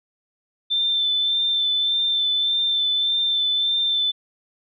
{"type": "tone with vibrato", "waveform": "sine", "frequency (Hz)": 3549, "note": "A7", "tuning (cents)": 14, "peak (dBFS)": -18, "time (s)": [0.7, 4.12], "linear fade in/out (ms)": 20, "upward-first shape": "sine", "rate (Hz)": 1.7, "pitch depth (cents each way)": 20, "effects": []}